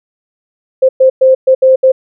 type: tone bursts at uneven times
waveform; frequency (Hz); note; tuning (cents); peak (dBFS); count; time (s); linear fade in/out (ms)
sine; 523.3; C5; 0; -3; 6; 0.82-0.89 / 1-1.1 / 1.21-1.35 / 1.47-1.55 / 1.62-1.76 / 1.83-1.92; 10
effects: none